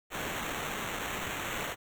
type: noise with sample-and-hold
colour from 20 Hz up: violet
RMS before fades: -36 dBFS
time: 0.1-1.76 s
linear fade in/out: 50 ms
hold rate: 4900 Hz
effects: none